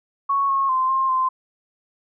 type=tone with pitch steps; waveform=sine; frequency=1108 / 1090 / 1039 / 1061 / 1039 Hz; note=C#6 / C#6 / C6 / C6 / C6; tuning=-1 / -29 / -12 / +24 / -12 cents; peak=-17 dBFS; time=0.29-1.29 s; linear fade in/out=10 ms; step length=200 ms; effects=none